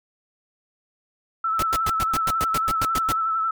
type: tone with vibrato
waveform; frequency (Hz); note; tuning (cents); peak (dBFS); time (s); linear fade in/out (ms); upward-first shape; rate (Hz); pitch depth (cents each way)
sine; 1318.5; E6; 0; -20; 1.44-3.51; 5; triangle; 11; 40
type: noise bursts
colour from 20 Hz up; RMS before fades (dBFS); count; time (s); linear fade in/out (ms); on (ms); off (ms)
pink; -26; 12; 1.59-3.122; 2; 36; 100
effects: MP3 96 kbps